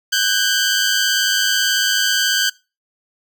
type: tone pair together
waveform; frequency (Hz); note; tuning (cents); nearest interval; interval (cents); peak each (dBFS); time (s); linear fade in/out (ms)
15% pulse; 1504.8 / 1603; F#6 / G6; +29 / +38; minor second; 109; -11; 0.12-2.5; 10
effects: noise-tail reverb RT60 0.3 s tail -24 dB re dry